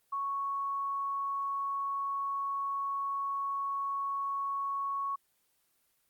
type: tone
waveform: sine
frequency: 1108.7 Hz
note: C#6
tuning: in tune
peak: -31 dBFS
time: 0.12-5.16 s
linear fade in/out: 10 ms
effects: white hiss -73 dBFS RMS until 6.09 s + Opus 24 kbps